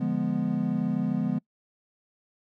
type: chord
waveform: triangle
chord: D diminished seventh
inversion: none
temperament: equal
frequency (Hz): 146.83 / 174.61 / 207.7 / 246.9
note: D3 / F3 / Ab3 / Cb4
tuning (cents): 0 / 0 / 0 / 0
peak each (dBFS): -31 / -28 / -27 / -27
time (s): 0-1.39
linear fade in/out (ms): 10
effects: noise-tail reverb RT60 0.1 s tail -24 dB re dry